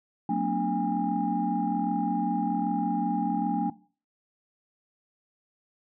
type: tone cluster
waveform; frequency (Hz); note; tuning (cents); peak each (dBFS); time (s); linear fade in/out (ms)
sine; 183.9 / 226.4 / 251.6 / 292.8 / 813; F#3 / A3 / B3 / D4 / G#5; -10 / +50 / +32 / -5 / -37; -30 / -29 / -34 / -30 / -28; 0.29-3.7; 5
effects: noise-tail reverb RT60 0.4 s tail -19 dB re dry + tanh soft clip ceiling -15 dBFS